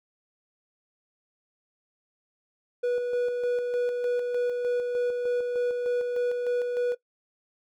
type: tone with tremolo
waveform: triangle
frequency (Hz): 488.2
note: B4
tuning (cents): -20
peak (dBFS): -21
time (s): 2.83-6.95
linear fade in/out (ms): 10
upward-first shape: square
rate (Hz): 3.3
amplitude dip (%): 35
effects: noise-tail reverb RT60 0.1 s tail -18 dB re dry